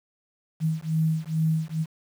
sine beating tone pair, 158.1 / 160.4 Hz, D#3 / E3, +28 / -47 cents, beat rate 2.3 Hz, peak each -25 dBFS, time 0.6-1.86 s, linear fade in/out 50 ms, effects 8-bit

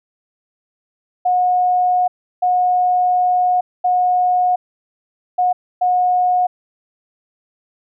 sine tone bursts at uneven times, 725 Hz, F#5, 35 cents flat, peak -12 dBFS, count 5, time 1.25-2.08 / 2.42-3.61 / 3.84-4.56 / 5.38-5.53 / 5.81-6.47 s, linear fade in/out 10 ms, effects none

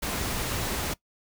pink noise, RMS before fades -30 dBFS, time 0.02-0.94 s, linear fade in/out 10 ms, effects noise-tail reverb RT60 0.1 s tail -20 dB re dry

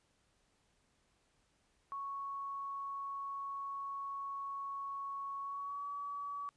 sine tone with pitch glide, 1108.7 to 1139.9 Hz, C#6 to C#6, 0 to +48 cents, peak -39 dBFS, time 1.92-6.49 s, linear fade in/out 0 ms, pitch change +48 cents, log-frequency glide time 5.41-5.87 s, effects pink hiss -75 dBFS RMS until 6.56 s + resampled to 22050 Hz

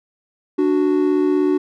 triangle tone pair together, 293.7 / 370 Hz, D4 / F#4, 0 / 0 cents, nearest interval major third, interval 400 cents, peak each -15 dBFS, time 0.58-1.58 s, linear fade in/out 10 ms, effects none

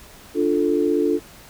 sine chord, D minor, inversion none, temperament equal, 293.7 / 349.2 / 440 Hz, D4 / F4 / A4, 0 / 0 / 0 cents, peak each -21 dBFS, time 0.34-1.2 s, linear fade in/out 50 ms, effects pink hiss -45 dBFS RMS until 1.49 s

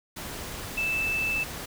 sine tone in noise, 2637 Hz, E7, in tune, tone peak -25 dBFS, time 0.77-1.44 s, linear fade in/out 10 ms, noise pink, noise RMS -37 dBFS, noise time 0.16-1.66 s, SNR +9 dB, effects none

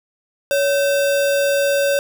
sine tone with sample-and-hold, 562 Hz, C#5, 24 cents sharp, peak -14 dBFS, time 0.51-1.99 s, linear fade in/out 0 ms, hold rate 2100 Hz, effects none

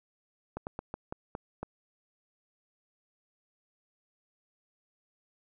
slowing click train, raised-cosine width 1 ms, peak -22 dBFS, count 7, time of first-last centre 0.57-1.63 s, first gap 99 ms, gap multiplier 1.23, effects none

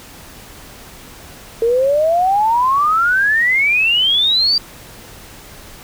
sine exponential sweep, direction up, 450 to 4735 Hz, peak -11 dBFS, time 1.62-4.58 s, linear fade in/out 2 ms, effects pink hiss -38 dBFS RMS until 5.83 s

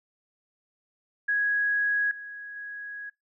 sine tone with level steps, 1661.2 Hz, G#6, in tune, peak -22 / -37 / -35 dBFS, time 1.28-3.1 s, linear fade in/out 10 ms, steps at 2.11 / 2.56 s, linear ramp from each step 2 ms, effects noise-tail reverb RT60 0.2 s tail -23 dB re dry

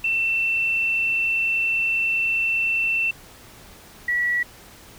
sine tone pair in turn, 2685 / 1938 Hz, E7 / B6, +31 / -33 cents, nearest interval tritone, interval 564 cents, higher first, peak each -19 dBFS, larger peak neither, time 0.04-3.11 / 4.08-4.43 s, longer first, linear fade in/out 5 ms, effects pink hiss -46 dBFS RMS until 4.98 s

